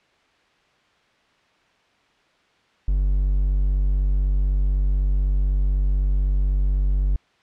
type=tone; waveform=triangle; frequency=48.01 Hz; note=G1; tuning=35 cents flat; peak=-15 dBFS; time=2.88-7.16 s; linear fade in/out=0 ms; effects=white hiss -60 dBFS RMS until 7.42 s + low-pass 3000 Hz 12 dB/octave